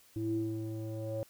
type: tone with low-pass filter sweep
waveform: square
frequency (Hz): 110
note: A2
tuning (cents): 0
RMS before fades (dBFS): -36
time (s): 0.16-1.23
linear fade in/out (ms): 0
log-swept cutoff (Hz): 300 to 560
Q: 8.2
effects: white hiss -62 dBFS RMS until 1.29 s